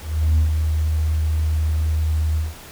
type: tone with ADSR envelope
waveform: sine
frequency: 78.1 Hz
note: D#2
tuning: 7 cents sharp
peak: -10 dBFS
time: 0.02-2.55 s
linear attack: 360 ms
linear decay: 110 ms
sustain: -6 dB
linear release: 180 ms
effects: tanh soft clip ceiling -11 dBFS + pink hiss -40 dBFS RMS until 2.71 s